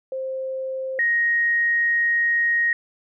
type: tone pair in turn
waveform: sine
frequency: 526 / 1874.5 Hz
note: C5 / A#6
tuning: +9 / +9 cents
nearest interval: octave + minor seventh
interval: 2200 cents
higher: second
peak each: -25 / -17 dBFS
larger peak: second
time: 0.12-0.99 / 0.99-2.73 s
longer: second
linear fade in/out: 2 ms
effects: none